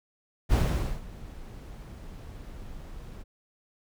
brown noise with ADSR envelope, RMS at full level -21 dBFS, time 0.49-3.24 s, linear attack 34 ms, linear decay 480 ms, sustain -21 dB, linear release 28 ms, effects none

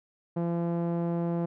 sawtooth tone with low-pass filter, 170.3 Hz, F3, 43 cents flat, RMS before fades -29 dBFS, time 0.36-1.46 s, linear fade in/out 10 ms, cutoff 700 Hz, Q 0.98, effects none

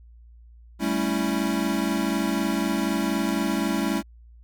square chord, A dominant seventh, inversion third, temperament equal, 196 / 220 / 277.2 / 329.6 Hz, G3 / A3 / C#4 / E4, 0 / 0 / 0 / 0 cents, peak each -29 dBFS, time 0.79-4.03 s, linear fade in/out 50 ms, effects added 58 Hz sine -46 dBFS peak until 4.43 s

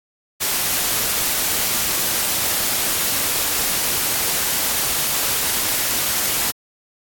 white noise, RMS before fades -20 dBFS, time 0.4-6.52 s, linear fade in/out 20 ms, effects AAC 64 kbps

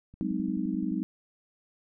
click train, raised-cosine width 5 ms, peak -37 dBFS, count 10, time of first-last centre 0.14-0.916 s, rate 11.6 Hz
sine chord, Ab dominant seventh, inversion third, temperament just, 186.89 / 207.7 / 259.6 / 311.5 Hz, Gb3 / Ab3 / C4 / Eb4, +18 / 0 / -13 / +2 cents, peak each -33 dBFS, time 0.21-1.03 s, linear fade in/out 0 ms
effects none

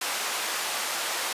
pink band-pass noise, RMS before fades -30 dBFS, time 0.01-1.33 s, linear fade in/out 5 ms, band 780 to 13000 Hz, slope 12 dB/octave, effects resampled to 32000 Hz

